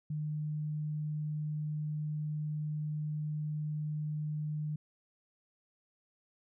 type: tone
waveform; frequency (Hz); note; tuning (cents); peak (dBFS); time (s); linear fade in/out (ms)
sine; 151.6; D#3; -45; -33; 0.1-4.76; 5
effects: none